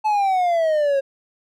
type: exponential sweep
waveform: triangle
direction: down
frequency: 871 to 539 Hz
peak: -14 dBFS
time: 0.04-1.01 s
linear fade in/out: 20 ms
effects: none